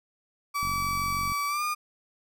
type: tone with pitch glide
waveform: 35% pulse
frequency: 1150 to 1214.2 Hz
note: D6 to D#6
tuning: -37 to -43 cents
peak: -25 dBFS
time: 0.54-1.75 s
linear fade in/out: 20 ms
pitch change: +94 cents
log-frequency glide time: 1.48-1.63 s
type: click train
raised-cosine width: 5 ms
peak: -26 dBFS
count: 33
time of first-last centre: 0.63-1.32 s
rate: 46.4 Hz
effects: none